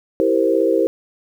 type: chord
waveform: sine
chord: C dominant seventh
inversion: first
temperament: equal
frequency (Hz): 329.6 / 392 / 466.2 / 523.3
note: E4 / G4 / Bb4 / C5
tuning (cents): 0 / 0 / 0 / 0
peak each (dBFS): -19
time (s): 0.2-0.87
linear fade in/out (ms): 0
effects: 8-bit